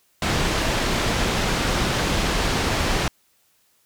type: low-pass noise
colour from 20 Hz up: pink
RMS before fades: -22 dBFS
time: 0.22-3.08 s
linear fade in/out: 2 ms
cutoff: 5700 Hz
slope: 12 dB/octave
effects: white hiss -63 dBFS RMS until 3.85 s